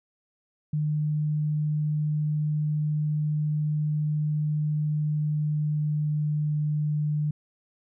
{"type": "tone with pitch glide", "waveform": "sine", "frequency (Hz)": [151.2, 150.16], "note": ["D#3", "D3"], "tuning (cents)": [-49, 39], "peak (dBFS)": -23, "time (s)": [0.73, 7.31], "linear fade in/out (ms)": 5, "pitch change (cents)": -12, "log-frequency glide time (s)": [4.83, 6.68], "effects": []}